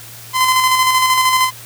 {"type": "tone with tremolo", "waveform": "sawtooth", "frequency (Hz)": 1028, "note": "C6", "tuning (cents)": -31, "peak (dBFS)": -6, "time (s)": [0.33, 1.51], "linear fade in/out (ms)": 50, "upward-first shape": "square", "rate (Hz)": 13, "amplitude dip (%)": 35, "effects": ["added 115 Hz sine -40 dBFS peak until 1.65 s", "white hiss -36 dBFS RMS until 1.65 s"]}